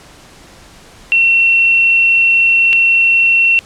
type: tone pair in turn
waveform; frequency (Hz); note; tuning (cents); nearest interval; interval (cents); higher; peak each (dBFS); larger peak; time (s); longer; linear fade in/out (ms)
sine; 2716 / 2716; F7 / F7; -49 / -49; unison; 0; neither; -7; neither; 1.12-2.73 / 2.73-3.59; first; 0
effects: pink hiss -40 dBFS RMS until 3.65 s + low-pass 9000 Hz 12 dB/octave